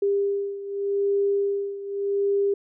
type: beating tone pair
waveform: sine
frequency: 399.9 / 400.74 Hz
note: G4 / G4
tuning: +35 / +38 cents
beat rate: 0.84 Hz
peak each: -23 / -27 dBFS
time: 0.02-2.54 s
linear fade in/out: 5 ms
effects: none